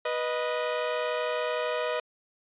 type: tone pair together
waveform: sawtooth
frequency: 490.4 / 621.3 Hz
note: B4 / D#5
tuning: -12 / -3 cents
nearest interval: major third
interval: 409 cents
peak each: -26 dBFS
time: 0.05-2 s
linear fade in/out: 5 ms
effects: resampled to 8000 Hz